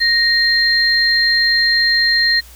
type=tone pair together; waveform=sine; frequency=1864.7 / 4186 Hz; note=A#6 / C8; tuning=0 / 0 cents; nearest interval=octave + major second; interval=1400 cents; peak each=-14 dBFS; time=0-2.41 s; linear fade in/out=20 ms; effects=added 60 Hz sine -40 dBFS peak until 2.55 s + white hiss -43 dBFS RMS until 2.55 s